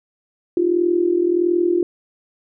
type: tone with amplitude modulation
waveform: sine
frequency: 349.2 Hz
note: F4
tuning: in tune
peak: -11 dBFS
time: 0.57-1.83 s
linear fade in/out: 2 ms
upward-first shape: sine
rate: 41.5 Hz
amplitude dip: 75%
effects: none